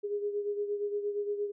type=beating tone pair; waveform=sine; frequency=409.6 / 418.2 Hz; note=G#4 / G#4; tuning=-24 / +12 cents; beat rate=8.6 Hz; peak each=-31 / -38 dBFS; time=0.03-1.52 s; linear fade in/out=20 ms; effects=none